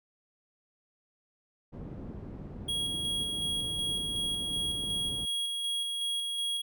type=low-pass noise; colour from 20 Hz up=white; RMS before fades=-42 dBFS; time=1.72-5.26 s; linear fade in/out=20 ms; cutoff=230 Hz; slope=12 dB/octave
type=tone with tremolo; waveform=square; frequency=3300 Hz; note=G#7; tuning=12 cents flat; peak=-30 dBFS; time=2.68-6.62 s; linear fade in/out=10 ms; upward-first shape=square; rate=2.7 Hz; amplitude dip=25%
effects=none